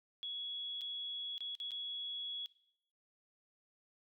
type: tone with dropouts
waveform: sine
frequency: 3358 Hz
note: G#7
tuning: 18 cents sharp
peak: -39 dBFS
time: 0.23-2.46 s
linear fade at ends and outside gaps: 0 ms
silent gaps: 0.81-0.816 / 1.38-1.406 / 1.552-1.601 / 1.708-1.717 s
effects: noise-tail reverb RT60 0.7 s tail -18 dB re dry